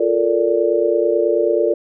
sine chord, Bb major seventh, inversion second, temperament just, 349.6 / 437 / 466.2 / 582.7 Hz, F4 / A4 / Bb4 / D5, +2 / -12 / 0 / -14 cents, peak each -19 dBFS, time 0-1.74 s, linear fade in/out 5 ms, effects none

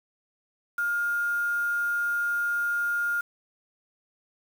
sine tone with quantisation, 1414 Hz, F6, 21 cents sharp, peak -24 dBFS, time 0.78-3.21 s, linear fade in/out 5 ms, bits 7, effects none

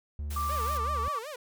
triangle tone, 73.42 Hz, D2, in tune, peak -30 dBFS, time 0.19-1.08 s, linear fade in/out 0 ms
white noise, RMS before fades -43 dBFS, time 0.3-0.78 s, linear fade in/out 10 ms
sine tone with pitch glide, 1174.7 to 1155.2 Hz, D6 to D6, 0 to -29 cents, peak -29 dBFS, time 0.36-1.19 s, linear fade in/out 5 ms, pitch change -29 cents, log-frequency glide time 0.94-1.01 s
sawtooth tone with vibrato, 521 Hz, C5, 7 cents flat, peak -34 dBFS, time 0.49-1.36 s, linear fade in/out 5 ms, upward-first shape sine, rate 5.3 Hz, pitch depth 300 cents each way
effects none

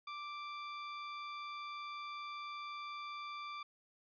sawtooth tone, 1174.7 Hz, D6, in tune, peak -39 dBFS, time 0.07-3.63 s, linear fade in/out 5 ms, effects resampled to 11025 Hz

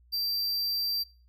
square tone, 4699 Hz, D8, in tune, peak -28 dBFS, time 0.12-1.04 s, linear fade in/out 20 ms, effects noise-tail reverb RT60 0.4 s tail -22 dB re dry + added 60 Hz sine -57 dBFS peak until 1.28 s

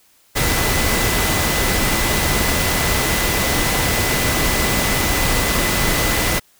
sine tone in noise, 2006 Hz, B6, 26 cents sharp, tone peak -26 dBFS, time 0.35-6.4 s, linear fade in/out 20 ms, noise pink, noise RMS -18 dBFS, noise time 0.35-6.4 s, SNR -11 dB, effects white hiss -55 dBFS RMS until 6.59 s

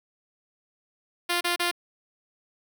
5% pulse tone bursts, 349.2 Hz, F4, in tune, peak -12 dBFS, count 3, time 1.29-1.714 s, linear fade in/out 10 ms, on 120 ms, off 32 ms, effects none

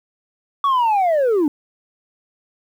sine linear sweep, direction down, 1142 to 277.2 Hz, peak -11 dBFS, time 0.64-1.48 s, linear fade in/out 2 ms, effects tanh soft clip ceiling -13 dBFS + 8-bit

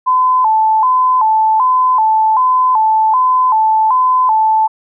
sine tone with vibrato, 944 Hz, A#5, 22 cents sharp, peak -8 dBFS, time 0.06-4.68 s, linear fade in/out 20 ms, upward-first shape square, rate 1.3 Hz, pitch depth 130 cents each way, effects none

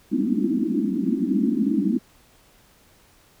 pink band-pass noise, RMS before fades -22 dBFS, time 0.11-1.99 s, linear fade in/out 20 ms, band 190 to 340 Hz, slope 96 dB/octave, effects pink hiss -56 dBFS RMS until 3.4 s

